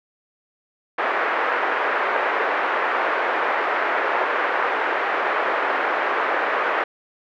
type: band-pass noise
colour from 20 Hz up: white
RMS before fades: -22 dBFS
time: 0.98-6.84 s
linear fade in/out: 5 ms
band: 390 to 1800 Hz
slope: 24 dB/octave
effects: none